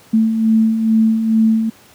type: beating tone pair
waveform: sine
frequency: 220 / 222.3 Hz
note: A3 / A3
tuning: 0 / +18 cents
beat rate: 2.3 Hz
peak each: -20 / -11 dBFS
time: 0.13-1.7 s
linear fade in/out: 10 ms
effects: pink hiss -46 dBFS RMS until 1.94 s + high-pass 100 Hz 12 dB/octave